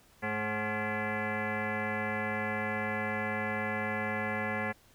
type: tone with frequency modulation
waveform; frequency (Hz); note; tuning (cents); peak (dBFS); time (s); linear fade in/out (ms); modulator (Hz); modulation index
sine; 744; F#5; +9; -30; 0.22-4.73; 20; 320; 4.5
effects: pink hiss -62 dBFS RMS until 4.94 s